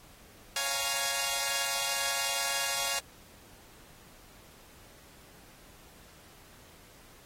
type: chord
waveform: 5% pulse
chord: Bb minor seventh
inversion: first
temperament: equal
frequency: 554.4 / 698.5 / 830.6 / 932.3 Hz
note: Db5 / F5 / Ab5 / Bb5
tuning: 0 / 0 / 0 / 0 cents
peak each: -23 / -23 / -23 / -26 dBFS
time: 0.56-2.99 s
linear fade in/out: 2 ms
effects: pink hiss -56 dBFS RMS until 7.25 s + AAC 48 kbps